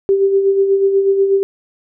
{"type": "tone with tremolo", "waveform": "sine", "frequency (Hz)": 392, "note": "G4", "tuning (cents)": 0, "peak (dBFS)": -8, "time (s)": [0.09, 1.43], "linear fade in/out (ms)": 0, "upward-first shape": "sine", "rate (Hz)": 8.2, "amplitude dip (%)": 50, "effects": []}